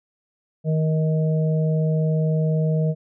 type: harmonic tone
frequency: 157.3 Hz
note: D#3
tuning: 19 cents sharp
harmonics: 1 / 3 / 4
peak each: -18 / -28 / -30 dBFS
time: 0.64-2.95 s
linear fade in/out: 50 ms
effects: none